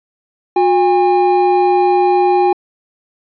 triangle tone pair together, 361 / 810.4 Hz, F#4 / G#5, -43 / -43 cents, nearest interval octave + major second, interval 1400 cents, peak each -10 dBFS, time 0.56-2.53 s, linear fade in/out 5 ms, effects resampled to 11025 Hz

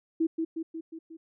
sine tone with echo, 325.2 Hz, E4, 23 cents flat, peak -22 dBFS, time 0.2-0.27 s, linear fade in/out 10 ms, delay 180 ms, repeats 5, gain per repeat -4 dB, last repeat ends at 1.17 s, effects none

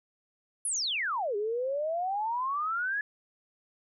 sine exponential two-way sweep, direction down then up, 11000 to 400.4 to 1719 Hz, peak -28 dBFS, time 0.65-3.01 s, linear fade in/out 2 ms, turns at 1.36 s, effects none

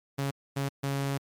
sawtooth tone bursts at uneven times, 138.59 Hz, C#3, in tune, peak -24 dBFS, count 3, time 0.18-0.31 / 0.56-0.69 / 0.83-1.18 s, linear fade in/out 10 ms, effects MP3 96 kbps

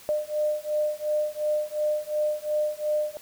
sine beating tone pair, 602 / 604.8 Hz, D5 / D#5, +43 / -49 cents, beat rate 2.8 Hz, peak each -27 dBFS, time 0.09-3.17 s, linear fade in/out 0 ms, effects white hiss -49 dBFS RMS until 3.21 s

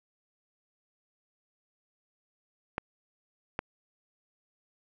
clicks, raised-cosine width 0.5 ms, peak -15 dBFS, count 2, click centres 2.781 / 3.591 s, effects none

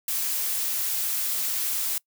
blue noise, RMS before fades -27 dBFS, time 0.08-1.98 s, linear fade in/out 2 ms, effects noise-tail reverb RT60 0.1 s tail -24 dB re dry

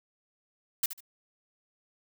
blue noise with echo, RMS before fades -26 dBFS, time 0.83-0.86 s, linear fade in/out 5 ms, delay 73 ms, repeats 2, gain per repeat -12 dB, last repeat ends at 1.006 s, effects none

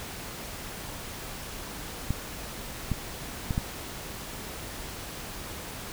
clicks, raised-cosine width 5 ms, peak -14 dBFS, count 4, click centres 2.106 / 2.917 / 3.508 / 3.579 s, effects pink hiss -39 dBFS RMS until 5.92 s

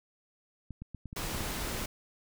clicks, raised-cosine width 5 ms, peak -29 dBFS, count 11, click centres 0.707 / 0.82 / 0.947 / 1.057 / 1.129 / 1.248 / 1.348 / 1.407 / 1.439 / 1.648 / 1.749 s
pink noise, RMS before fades -36 dBFS, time 1.16-1.86 s, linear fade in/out 5 ms
effects none

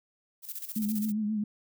violet noise with tremolo, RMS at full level -37 dBFS, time 0.42-1.13 s, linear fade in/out 50 ms, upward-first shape square, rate 15 Hz, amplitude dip 70%
sine tone with vibrato, 212.9 Hz, G#3, 43 cents sharp, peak -27 dBFS, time 0.76-1.44 s, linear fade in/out 5 ms, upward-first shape triangle, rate 7.5 Hz, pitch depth 63 cents each way
effects none

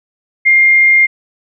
sine tone, 2116 Hz, C7, 19 cents sharp, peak -5 dBFS, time 0.45-1.07 s, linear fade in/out 20 ms, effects none

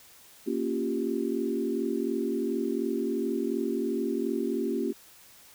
sine chord, G half-diminished seventh, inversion first, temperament equal, 233.1 / 277.2 / 349.2 / 392 Hz, Bb3 / Db4 / F4 / G4, 0 / 0 / 0 / 0 cents, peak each -32 dBFS, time 0.46-4.93 s, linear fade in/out 20 ms, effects white hiss -54 dBFS RMS until 5.54 s

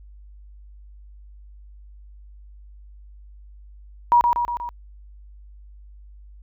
sine tone with echo, 957 Hz, A#5, 45 cents sharp, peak -11 dBFS, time 4.12-4.21 s, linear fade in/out 0 ms, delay 120 ms, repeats 4, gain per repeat -4 dB, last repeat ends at 4.69 s, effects added 50 Hz sine -42 dBFS peak until 6.42 s

